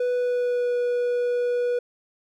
triangle tone with pitch glide, 493.9 to 487.1 Hz, B4 to B4, 0 to -24 cents, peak -19 dBFS, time 0-1.79 s, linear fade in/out 5 ms, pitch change -24 cents, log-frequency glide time 0.12-0.75 s, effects none

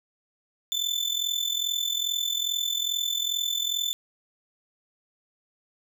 35% pulse tone with amplitude modulation, 3520 Hz, A7, in tune, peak -20 dBFS, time 0.72-3.93 s, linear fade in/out 0 ms, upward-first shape sine, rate 42.4 Hz, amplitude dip 75%, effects none

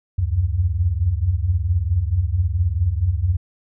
sine tone cluster, 73.5 / 87.9 / 92.4 Hz, D2 / F2 / F#2, +2 / +12 / -2 cents, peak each -22 / -24 / -19 dBFS, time 0.18-3.37 s, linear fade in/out 10 ms, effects none

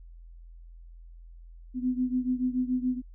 sine beating tone pair, 250.5 / 257.5 Hz, B3 / C4, +25 / -28 cents, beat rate 7 Hz, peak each -27 / -30 dBFS, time 1.74-3.02 s, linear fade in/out 50 ms, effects added 42 Hz sine -45 dBFS peak until 3.14 s

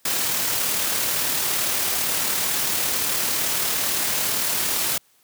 white noise with amplitude modulation, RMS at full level -22 dBFS, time 0.05-4.98 s, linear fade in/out 5 ms, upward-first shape sine, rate 37.8 Hz, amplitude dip 25%, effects white hiss -60 dBFS RMS until 5.23 s + high-pass 80 Hz 12 dB/octave

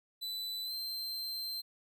45% pulse tone with pitch glide, 3996 to 4127 Hz, B7 to C8, +20 to -25 cents, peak -36 dBFS, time 0.21-1.62 s, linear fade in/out 20 ms, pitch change +55 cents, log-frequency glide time 0.64-0.73 s, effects none

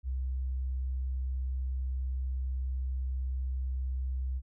sine tone, 64.6 Hz, C2, 21 cents flat, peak -30 dBFS, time 0.03-4.42 s, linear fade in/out 50 ms, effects none

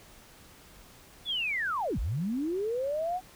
sine linear two-way sweep, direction down then up, 3520 to 39.99 to 753 Hz, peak -28 dBFS, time 1.25-3.21 s, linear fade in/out 50 ms, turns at 1.99 s, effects pink hiss -54 dBFS RMS until 3.35 s

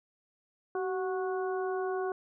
harmonic tone with a mistuned harmonic, 367.6 Hz, F#4, 11 cents flat, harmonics 1 / 2 / 3 / 4, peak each -31 / -37 / -41 / -43 dBFS, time 0.75-2.12 s, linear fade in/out 2 ms, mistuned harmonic 1, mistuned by +50 cents, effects none

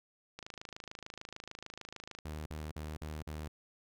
click train, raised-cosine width 0.2 ms, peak -27 dBFS, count 49, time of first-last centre 0.39-2.188 s, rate 26.7 Hz
sawtooth tone bursts, 76.8 Hz, D#2, 22 cents flat, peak -36 dBFS, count 5, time 2.25-3.48 s, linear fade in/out 5 ms, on 210 ms, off 45 ms
effects none

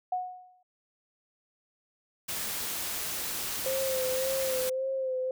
sine tone with exponential decay, 732 Hz, F#5, 19 cents flat, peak -25 dBFS, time 0.12-0.63 s, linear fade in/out 5 ms, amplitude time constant 110 ms
white noise, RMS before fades -34 dBFS, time 2.28-4.7 s, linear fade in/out 10 ms
sine tone with vibrato, 523.3 Hz, C5, in tune, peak -28 dBFS, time 3.66-5.31 s, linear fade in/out 2 ms, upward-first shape sine, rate 1.8 Hz, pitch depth 36 cents each way
effects none

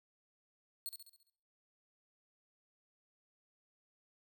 10% pulse tone with echo, 4324 Hz, C#8, 44 cents flat, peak -32 dBFS, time 0.86-0.89 s, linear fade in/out 0 ms, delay 68 ms, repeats 6, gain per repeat -6 dB, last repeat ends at 1.298 s, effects noise-tail reverb RT60 0.7 s tail -22 dB re dry

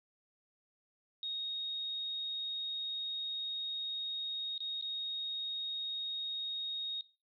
sine tone with dropouts, 3738 Hz, A#7, 4 cents sharp, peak -36 dBFS, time 1.23-7.01 s, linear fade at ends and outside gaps 1 ms, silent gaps 4.579-4.604 / 4.812-4.824 s, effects noise-tail reverb RT60 0.3 s tail -17 dB re dry

